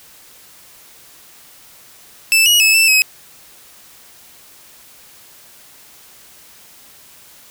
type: tone with pitch steps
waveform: sawtooth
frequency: 2643 / 2901 / 2598 / 2657 / 2549 Hz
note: E7 / F#7 / E7 / E7 / D#7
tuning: +4 / -35 / -26 / +13 / +41 cents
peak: -6 dBFS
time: 2.32-3.02 s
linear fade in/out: 0 ms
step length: 140 ms
effects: white hiss -44 dBFS RMS until 7.5 s